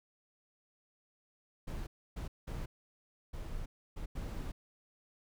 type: noise bursts at uneven times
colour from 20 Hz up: brown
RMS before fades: -40 dBFS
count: 6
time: 1.67-1.87 / 2.16-2.28 / 2.47-2.66 / 3.33-3.66 / 3.96-4.06 / 4.15-4.52 s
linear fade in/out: 10 ms
effects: none